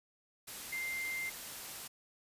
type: tone in noise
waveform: sine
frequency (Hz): 2093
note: C7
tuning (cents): 0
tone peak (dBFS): -36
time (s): 0.72-1.3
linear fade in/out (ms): 10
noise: white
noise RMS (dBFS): -45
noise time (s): 0.47-1.88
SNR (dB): +6
effects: resampled to 32000 Hz